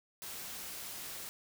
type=noise; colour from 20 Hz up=white; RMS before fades=-44 dBFS; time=0.22-1.29 s; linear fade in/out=0 ms; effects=none